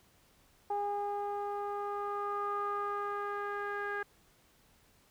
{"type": "tone with low-pass filter sweep", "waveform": "sawtooth", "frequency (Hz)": 407.9, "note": "G#4", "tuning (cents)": -31, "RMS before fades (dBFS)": -36, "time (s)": [0.7, 4.03], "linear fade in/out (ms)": 5, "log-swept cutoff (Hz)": [870, 1600], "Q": 6, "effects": ["pink hiss -66 dBFS RMS until 5.1 s"]}